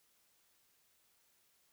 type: silence
effects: white hiss -73 dBFS RMS until 1.72 s